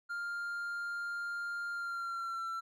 triangle tone with pitch glide, 1400 to 1349.2 Hz, F6 to E6, +4 to +40 cents, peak -34 dBFS, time 0.09-2.61 s, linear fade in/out 20 ms, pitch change -64 cents, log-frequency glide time 1.72-2.45 s, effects none

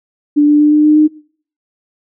sine tone with pitch steps, 293.7 / 296.1 / 298.5 / 300.9 / 303.4 / 305.8 Hz, D4 / D4 / D4 / D4 / D#4 / D#4, 0 / +14 / +28 / +42 / -44 / -30 cents, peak -5 dBFS, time 0.36-1.08 s, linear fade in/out 20 ms, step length 120 ms, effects noise-tail reverb RT60 0.5 s tail -21 dB re dry

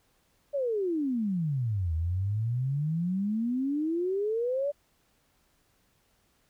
sine exponential two-way sweep, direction down then up, 587.3 to 78.5 to 587.3 Hz, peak -26 dBFS, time 0.53-4.72 s, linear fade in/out 20 ms, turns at 1.94 s, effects pink hiss -69 dBFS RMS until 6.49 s

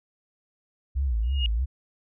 sine tone with vibrato, 61.4 Hz, B1, 9 cents flat, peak -22 dBFS, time 0.95-1.66 s, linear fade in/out 20 ms, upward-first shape sine, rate 3.1 Hz, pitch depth 220 cents each way
sine tone with exponential growth, 2857 Hz, F7, 39 cents sharp, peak -23 dBFS, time 1.23-1.46 s, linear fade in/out 1 ms, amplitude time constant 50 ms
effects none

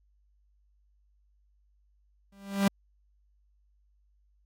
45% pulse tone with exponential growth, 197.8 Hz, G3, 16 cents sharp, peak -19 dBFS, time 2.32-2.68 s, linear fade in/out 5 ms, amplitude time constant 78 ms, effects added 50 Hz sine -64 dBFS peak until 4.45 s + AAC 64 kbps

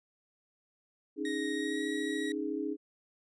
sine chord, C# suspended second, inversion none, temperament equal, 277.2 / 311.1 / 415.3 Hz, C#4 / D#4 / G#4, 0 / 0 / 0 cents, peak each -37 / -35 / -37 dBFS, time 1.16-2.77 s, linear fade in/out 50 ms
30% pulse tone with pitch glide, 1874 to 1910.1 Hz, A#6 to A#6, +9 to +42 cents, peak -35 dBFS, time 1.25-2.32 s, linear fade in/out 2 ms, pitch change +33 cents, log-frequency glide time 1.54-1.85 s
effects resampled to 22050 Hz

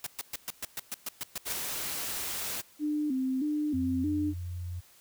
white noise bursts, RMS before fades -35 dBFS, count 11, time 0.04-1.526 s, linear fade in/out 2 ms, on 26 ms, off 120 ms
white noise, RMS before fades -35 dBFS, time 1.45-2.62 s, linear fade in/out 20 ms
sine tone with vibrato, 279.6 Hz, C#4, 15 cents sharp, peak -27 dBFS, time 2.79-4.34 s, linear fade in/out 50 ms, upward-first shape square, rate 1.6 Hz, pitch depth 120 cents each way
sine tone with pitch glide, 88.9 to 88.23 Hz, F2 to F2, +31 to +18 cents, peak -34 dBFS, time 3.73-4.81 s, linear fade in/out 20 ms, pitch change -13 cents, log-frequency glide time 4-4.5 s
effects white hiss -59 dBFS RMS until 5 s

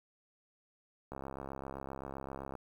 click train, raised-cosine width 1 ms, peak -28 dBFS, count 98, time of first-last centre 1.12-2.553 s, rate 67.7 Hz, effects 10-bit

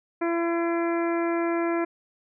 harmonic tone with a mistuned harmonic, 337.5 Hz, E4, 41 cents sharp, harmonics 1 / 2 / 3 / 4 / 5 / 6 / 7, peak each -24 / -30 / -34 / -36 / -38 / -40 / -41 dBFS, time 0.21-1.85 s, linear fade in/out 10 ms, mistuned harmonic 6, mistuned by +23 cents, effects none

